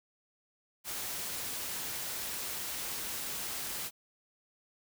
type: noise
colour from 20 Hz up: white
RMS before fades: -38 dBFS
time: 0.84-3.91 s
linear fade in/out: 50 ms
effects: none